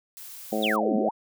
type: noise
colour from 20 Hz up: blue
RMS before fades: -42 dBFS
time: 0.17-0.76 s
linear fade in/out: 0 ms
type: harmonic tone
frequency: 107.7 Hz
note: A2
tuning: 37 cents flat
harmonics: 2 / 3 / 4 / 5 / 6 / 7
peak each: -29 / -32 / -32 / -30 / -33 / -33 dBFS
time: 0.52-1.09 s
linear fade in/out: 5 ms
type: exponential two-way sweep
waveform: sine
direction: down then up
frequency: 4046 to 194.7 to 1017 Hz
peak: -24 dBFS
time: 0.62-1.11 s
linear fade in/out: 20 ms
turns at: 0.96 s
effects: none